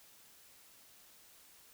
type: silence
effects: white hiss -61 dBFS RMS until 1.73 s